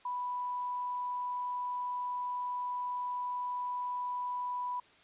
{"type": "tone", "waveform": "sine", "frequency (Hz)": 987.8, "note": "B5", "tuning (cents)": 0, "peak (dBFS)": -33, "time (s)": [0.05, 4.8], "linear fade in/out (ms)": 5, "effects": ["white hiss -61 dBFS RMS until 5.03 s", "resampled to 8000 Hz"]}